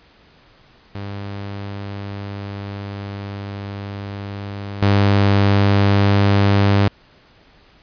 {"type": "tone with level steps", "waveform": "sawtooth", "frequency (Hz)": 100.2, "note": "G2", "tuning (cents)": 38, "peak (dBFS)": [-23, -8], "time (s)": [0.95, 6.88], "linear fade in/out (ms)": 0, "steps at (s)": 4.82, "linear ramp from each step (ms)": 5, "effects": ["pink hiss -51 dBFS RMS until 7.82 s", "resampled to 11025 Hz"]}